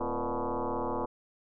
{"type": "tone with frequency modulation", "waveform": "sine", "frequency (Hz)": 260, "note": "C4", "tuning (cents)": -11, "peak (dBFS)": -29, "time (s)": [0, 1.06], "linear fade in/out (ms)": 10, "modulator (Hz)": 121, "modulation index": 6.9, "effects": []}